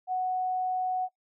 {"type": "tone", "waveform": "sine", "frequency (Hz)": 740, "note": "F#5", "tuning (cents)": 0, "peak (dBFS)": -26, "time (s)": [0.07, 1.09], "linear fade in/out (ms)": 50, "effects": ["noise-tail reverb RT60 0.1 s tail -20 dB re dry"]}